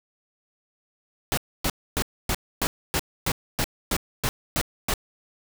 pink noise bursts, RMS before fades -24 dBFS, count 12, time 1.32-4.938 s, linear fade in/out 0 ms, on 54 ms, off 270 ms, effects none

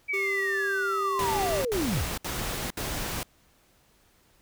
sine linear sweep, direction down, 2316 to 43.5 Hz, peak -26 dBFS, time 0.08-2.05 s, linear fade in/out 20 ms
square tone, 392 Hz, G4, in tune, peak -31 dBFS, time 0.13-1.62 s, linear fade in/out 10 ms
pink noise bursts, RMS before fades -32 dBFS, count 4, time 1.19-3.231 s, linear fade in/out 2 ms, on 460 ms, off 67 ms
effects pink hiss -63 dBFS RMS until 4.41 s

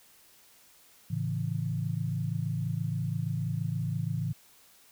sine chord, A major, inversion none, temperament equal, 110 / 138.59 / 164.81 Hz, A2 / C#3 / E3, 0 / 0 / 0 cents, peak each -33 dBFS, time 1.1-4.33 s, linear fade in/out 10 ms, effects white hiss -59 dBFS RMS until 4.91 s

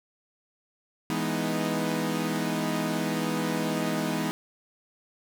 sawtooth chord, E major seventh, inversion none, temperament equal, 164.81 / 207.7 / 246.9 / 311.1 Hz, E3 / G#3 / B3 / D#4, 0 / 0 / 0 / 0 cents, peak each -28 dBFS, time 1.1-4.31 s, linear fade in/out 0 ms, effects none

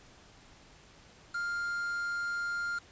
triangle tone with quantisation, 1400 Hz, F6, 4 cents sharp, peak -30 dBFS, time 1.34-2.79 s, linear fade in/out 10 ms, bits 7, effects pink hiss -57 dBFS RMS until 2.91 s + resampled to 16000 Hz

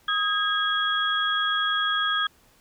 sine tone cluster, 1257 / 1631 / 3315 Hz, D#6 / G#6 / G#7, +17 / -32 / -4 cents, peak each -26 dBFS, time 0.08-2.27 s, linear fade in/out 5 ms, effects pink hiss -59 dBFS RMS until 2.6 s

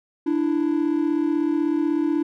triangle tone pair together, 295.2 / 331.4 Hz, D4 / E4, +9 / +9 cents, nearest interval major second, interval 200 cents, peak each -19 / -20 dBFS, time 0.26-2.23 s, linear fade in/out 10 ms, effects tanh soft clip ceiling -10 dBFS

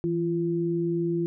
sine tone pair together, 165.4 / 342.3 Hz, E3 / F4, +6 / -35 cents, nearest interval octave + minor second, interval 1259 cents, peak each -28 / -25 dBFS, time 0.04-1.26 s, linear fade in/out 0 ms, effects none

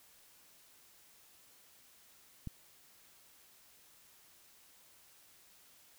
click, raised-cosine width 5 ms, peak -28 dBFS, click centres 2.473 s, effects white hiss -63 dBFS RMS until 5.98 s

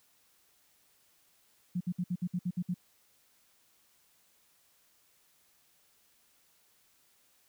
sine tone bursts, 178.5 Hz, F3, 38 cents sharp, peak -29 dBFS, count 9, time 1.75-2.743 s, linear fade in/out 10 ms, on 57 ms, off 60 ms, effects white hiss -68 dBFS RMS until 7.48 s

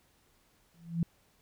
sine tone with exponential growth, 167.9 Hz, E3, 32 cents sharp, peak -23 dBFS, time 0.74-1.03 s, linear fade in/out 2 ms, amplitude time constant 61 ms, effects pink hiss -68 dBFS RMS until 1.41 s

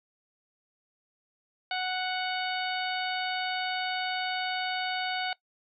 harmonic tone, 740 Hz, F#5, in tune, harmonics 1 / 2 / 3 / 4 / 5 / 6, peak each -32 / -35 / -37 / -38 / -39 / -40 dBFS, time 1.71-5.33 s, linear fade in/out 2 ms, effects noise-tail reverb RT60 0.1 s tail -21 dB re dry

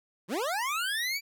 25% pulse linear sweep, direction up, 150 to 2349 Hz, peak -25 dBFS, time 0.28-1.21 s, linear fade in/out 50 ms, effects none

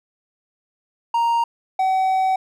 triangle tone pair in turn, 932.3 / 758 Hz, A#5 / F#5, 0 / +42 cents, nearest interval major third, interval 358 cents, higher first, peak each -14 dBFS, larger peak neither, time 1.14-1.44 / 1.79-2.36 s, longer second, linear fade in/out 5 ms, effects none

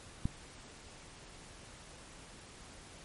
click, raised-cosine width 5 ms, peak -19 dBFS, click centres 0.255 s, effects pink hiss -53 dBFS RMS until 3.04 s + MP3 48 kbps

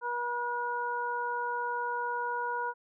harmonic tone, 482.1 Hz, B4, 42 cents flat, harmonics 1 / 2 / 3, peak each -38 / -32 / -36 dBFS, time 0.01-2.74 s, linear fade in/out 50 ms, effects none

